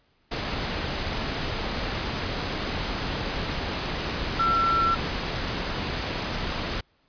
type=tone in noise; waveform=sine; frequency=1348 Hz; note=E6; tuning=38 cents sharp; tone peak=-20 dBFS; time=4.39-4.95 s; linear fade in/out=10 ms; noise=pink; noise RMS=-29 dBFS; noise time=0.31-6.81 s; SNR=+6 dB; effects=pink hiss -66 dBFS RMS until 7.08 s + resampled to 11025 Hz

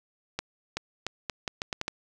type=accelerating click train; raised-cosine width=0.2 ms; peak=-13 dBFS; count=9; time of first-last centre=0.39-1.881 s; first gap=380 ms; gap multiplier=0.78; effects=none

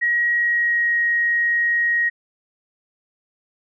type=tone with pitch glide; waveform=sine; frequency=1900 to 1884.7 Hz; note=A#6 to A#6; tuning=+33 to +19 cents; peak=-16 dBFS; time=0.01-2.1 s; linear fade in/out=20 ms; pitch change=-14 cents; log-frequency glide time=0.32-0.99 s; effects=none

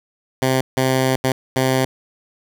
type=tone bursts at uneven times; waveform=10% pulse; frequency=130.81 Hz; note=C3; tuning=in tune; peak=-7 dBFS; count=4; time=0.42-0.61 / 0.77-1.16 / 1.24-1.32 / 1.56-1.85 s; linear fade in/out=2 ms; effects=none

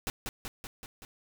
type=noise with echo; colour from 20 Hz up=pink; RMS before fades=-33 dBFS; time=0.07-0.1 s; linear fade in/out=0 ms; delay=190 ms; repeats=5; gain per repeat=-3 dB; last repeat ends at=1.05 s; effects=none

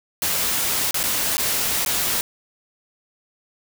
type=noise with dropouts; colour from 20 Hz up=white; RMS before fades=-22 dBFS; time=0.22-2.21 s; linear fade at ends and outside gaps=1 ms; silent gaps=0.91-0.943 / 1.031-1.037 / 1.37-1.38 / 1.849-1.861 s; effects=none

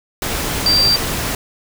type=tone in noise; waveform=sine; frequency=4699 Hz; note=D8; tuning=in tune; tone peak=-11 dBFS; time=0.66-0.96 s; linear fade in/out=2 ms; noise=pink; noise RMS=-21 dBFS; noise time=0.22-1.35 s; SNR=+7 dB; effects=none

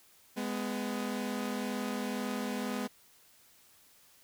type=tone pair together; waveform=sawtooth; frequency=207.7 / 249.7 Hz; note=G#3 / B3; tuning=0 / +19 cents; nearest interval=minor third; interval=319 cents; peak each=-32 / -32 dBFS; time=0.36-2.88 s; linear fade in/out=20 ms; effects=white hiss -62 dBFS RMS until 4.23 s

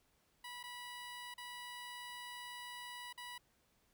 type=tone with dropouts; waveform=15% pulse; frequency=978 Hz; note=B5; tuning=17 cents flat; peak=-40 dBFS; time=0.44-3.38 s; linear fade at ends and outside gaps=5 ms; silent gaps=0.63-0.637 / 1.341-1.379 / 3.128-3.176 s; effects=pink hiss -75 dBFS RMS until 3.93 s

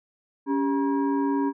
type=tone with frequency modulation; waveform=sine; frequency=279.8 Hz; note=C#4; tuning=16 cents sharp; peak=-21 dBFS; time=0.46-1.53 s; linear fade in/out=50 ms; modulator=676 Hz; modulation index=0.79; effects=none

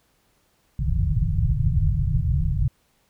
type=low-pass noise; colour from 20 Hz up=white; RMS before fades=-21 dBFS; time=0.79-2.68 s; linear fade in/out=5 ms; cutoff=160 Hz; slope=96 dB/octave; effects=pink hiss -65 dBFS RMS until 3.09 s

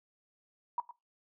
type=tone with echo; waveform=sine; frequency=958 Hz; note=A#5; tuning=47 cents sharp; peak=-28 dBFS; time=0.78-0.8 s; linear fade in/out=2 ms; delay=110 ms; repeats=1; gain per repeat=-15 dB; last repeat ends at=0.91 s; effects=noise-tail reverb RT60 0.2 s tail -19 dB re dry

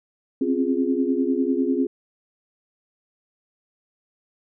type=chord; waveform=sine; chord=Db major seventh; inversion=third; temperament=equal with one note detuned; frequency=261.6 / 271.6 / 349.2 / 415.3 Hz; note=C4 / Db4 / F4 / Ab4; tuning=0 / -35 / 0 / 0 cents; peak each=-23 / -24 / -26 / -27 dBFS; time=0.41-1.87 s; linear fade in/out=5 ms; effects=none

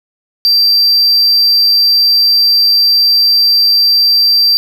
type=tone; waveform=triangle; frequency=4699 Hz; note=D8; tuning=in tune; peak=-5 dBFS; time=0.45-4.57 s; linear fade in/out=0 ms; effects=none

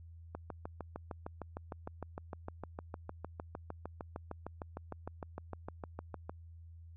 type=click train; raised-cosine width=1 ms; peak=-27 dBFS; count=40; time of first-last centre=0.35-6.295 s; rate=6.56 Hz; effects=added 83 Hz sine -50 dBFS peak until 6.96 s

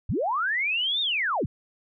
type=linear two-way sweep; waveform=sine; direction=up then down; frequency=51.91 to 3729 to 51.91 Hz; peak=-23 dBFS; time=0.09-1.46 s; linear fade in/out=5 ms; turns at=1.01 s; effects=none

